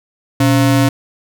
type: ring-modulated tone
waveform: square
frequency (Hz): 200.9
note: G3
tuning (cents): +43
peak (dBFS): -7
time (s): 0.4-0.89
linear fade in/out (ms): 5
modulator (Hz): 79.4
effects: none